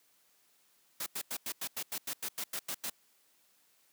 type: noise bursts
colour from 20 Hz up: white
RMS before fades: -37 dBFS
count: 13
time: 1-2.899 s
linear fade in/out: 5 ms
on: 63 ms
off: 90 ms
effects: white hiss -69 dBFS RMS until 3.92 s + high-pass 150 Hz 12 dB/octave